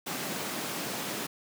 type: high-pass noise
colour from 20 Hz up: pink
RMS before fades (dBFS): -35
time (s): 0.06-1.27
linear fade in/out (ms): 10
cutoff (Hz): 160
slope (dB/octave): 24
effects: none